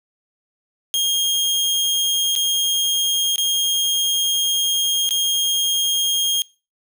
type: tone with dropouts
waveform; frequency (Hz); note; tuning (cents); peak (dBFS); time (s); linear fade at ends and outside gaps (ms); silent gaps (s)
sawtooth; 3238; G#7; -45; -14; 0.94-6.42; 0; 2.353-2.361 / 3.359-3.381 / 5.091-5.108
effects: noise-tail reverb RT60 0.3 s tail -23 dB re dry